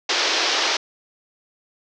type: band-pass noise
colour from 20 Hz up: white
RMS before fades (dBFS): -21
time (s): 0.09-0.77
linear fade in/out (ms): 5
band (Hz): 310 to 5700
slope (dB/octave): 48
effects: none